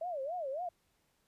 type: tone with vibrato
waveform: sine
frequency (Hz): 620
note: D#5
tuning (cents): -6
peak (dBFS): -35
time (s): 0.01-0.69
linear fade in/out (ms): 5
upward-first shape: sine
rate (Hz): 3.6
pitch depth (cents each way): 280
effects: pink hiss -75 dBFS RMS until 1.27 s + resampled to 32000 Hz